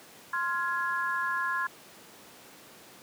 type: chord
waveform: sine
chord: F minor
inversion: second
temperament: just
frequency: 1047.7 / 1396.9 / 1676.3 Hz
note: C6 / F6 / Ab6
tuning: +2 / 0 / +16 cents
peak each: -31 / -34 / -31 dBFS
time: 0.33-1.67 s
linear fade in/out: 5 ms
effects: pink hiss -51 dBFS RMS until 3.02 s + high-pass 200 Hz 12 dB/octave